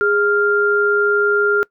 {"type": "tone pair together", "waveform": "sine", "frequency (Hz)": [411.6, 1396.9], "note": ["G#4", "F6"], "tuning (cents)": [-16, 0], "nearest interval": "octave + major sixth", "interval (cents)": 2116, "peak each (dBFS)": [-16, -15], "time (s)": [0.01, 1.63], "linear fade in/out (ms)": 0, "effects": ["noise-tail reverb RT60 0.1 s tail -23 dB re dry"]}